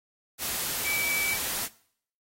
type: tone in noise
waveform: sine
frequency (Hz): 2300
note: D7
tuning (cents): -37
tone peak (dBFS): -27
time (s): 0.83-1.38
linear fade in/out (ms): 50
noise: white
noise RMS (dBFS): -31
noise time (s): 0.38-1.69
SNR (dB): +1
effects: noise-tail reverb RT60 0.6 s tail -20 dB re dry + AAC 48 kbps